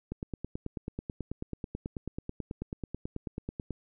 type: click train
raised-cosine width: 3 ms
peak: -22 dBFS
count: 34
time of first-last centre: 0.12-3.707 s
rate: 9.2 Hz
effects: none